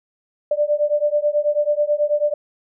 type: beating tone pair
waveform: sine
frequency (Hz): 587.3 / 596.5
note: D5 / D5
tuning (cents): 0 / +27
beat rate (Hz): 9.2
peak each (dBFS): -19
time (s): 0.51-2.34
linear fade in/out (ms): 5
effects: none